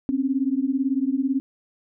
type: beating tone pair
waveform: sine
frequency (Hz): 259.4 / 277.4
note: C4 / C#4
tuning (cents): -15 / +1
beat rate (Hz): 18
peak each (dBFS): -23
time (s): 0.09-1.4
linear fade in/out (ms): 0
effects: none